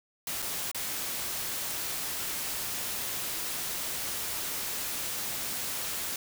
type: noise with dropouts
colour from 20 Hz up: white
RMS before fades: -34 dBFS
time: 0.27-6.16 s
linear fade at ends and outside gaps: 2 ms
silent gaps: 0.421-0.424 / 0.715-0.746 s
effects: none